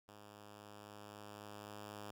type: tone with level ramp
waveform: 5% pulse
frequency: 103.83 Hz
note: G#2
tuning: in tune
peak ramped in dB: -45 to -36 dBFS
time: 0.08-2.11 s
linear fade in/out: 5 ms
effects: none